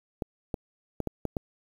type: clicks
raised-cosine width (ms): 2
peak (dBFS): -16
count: 6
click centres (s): 0.222 / 0.542 / 1.003 / 1.073 / 1.253 / 1.368
effects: 8-bit